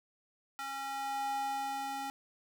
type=tone with high-pass filter sweep; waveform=square; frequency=273.4 Hz; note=C#4; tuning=24 cents flat; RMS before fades=-37 dBFS; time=0.59-2.1 s; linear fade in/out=0 ms; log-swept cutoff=1100 to 590 Hz; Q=3.7; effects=none